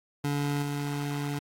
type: tone with level steps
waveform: 25% pulse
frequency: 143.9 Hz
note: D3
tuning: 35 cents flat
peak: -23 / -26 dBFS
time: 0.24-1.39 s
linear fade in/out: 5 ms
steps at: 0.62 s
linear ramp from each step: 10 ms
effects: AAC 48 kbps